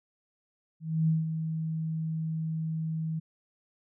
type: tone with ADSR envelope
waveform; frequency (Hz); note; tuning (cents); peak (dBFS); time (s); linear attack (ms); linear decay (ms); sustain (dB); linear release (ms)
sine; 160; D#3; +49; -21; 0.8-3.2; 280; 170; -8; 15
effects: none